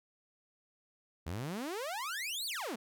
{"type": "exponential two-way sweep", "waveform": "sawtooth", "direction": "up then down", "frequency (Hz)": [74, 4699, 198], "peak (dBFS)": -33, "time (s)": [1.26, 2.76], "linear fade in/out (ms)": 10, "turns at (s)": 2.46, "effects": []}